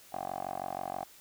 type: tone with band-pass filter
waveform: 10% pulse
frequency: 46.25 Hz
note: F#1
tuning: in tune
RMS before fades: -38 dBFS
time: 0.12-1.05 s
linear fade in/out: 20 ms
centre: 770 Hz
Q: 6.5
effects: white hiss -56 dBFS RMS until 1.2 s